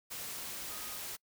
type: tone in noise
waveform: sine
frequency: 1244.5 Hz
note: D#6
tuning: in tune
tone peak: -53 dBFS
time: 0.69-0.99 s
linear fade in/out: 20 ms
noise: white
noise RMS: -42 dBFS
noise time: 0.1-1.17 s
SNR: -14 dB
effects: noise-tail reverb RT60 0.1 s tail -26 dB re dry